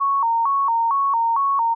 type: tone with vibrato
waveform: sine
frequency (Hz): 1010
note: B5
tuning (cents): +39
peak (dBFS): -16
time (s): 0-1.75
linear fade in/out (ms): 20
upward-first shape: square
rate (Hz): 2.2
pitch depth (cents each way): 160
effects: none